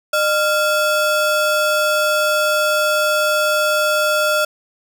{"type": "ring-modulated tone", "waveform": "square", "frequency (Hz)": 998, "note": "B5", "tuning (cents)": 18, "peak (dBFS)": -12, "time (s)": [0.13, 4.45], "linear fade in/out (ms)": 5, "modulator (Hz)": 390, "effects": ["9-bit"]}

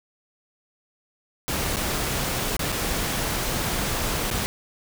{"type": "noise with dropouts", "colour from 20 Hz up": "pink", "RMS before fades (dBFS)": -26, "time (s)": [1.48, 4.46], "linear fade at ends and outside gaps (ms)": 0, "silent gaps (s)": [[1.76, 1.768], [2.567, 2.593], [2.72, 2.725], [4.303, 4.312]], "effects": []}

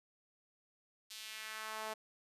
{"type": "tone with high-pass filter sweep", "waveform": "sawtooth", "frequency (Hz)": 217.9, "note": "A3", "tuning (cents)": -17, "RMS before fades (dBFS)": -45, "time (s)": [1.1, 1.94], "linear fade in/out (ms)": 10, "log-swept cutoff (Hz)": [4000, 660], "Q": 1.4, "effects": ["resampled to 32000 Hz"]}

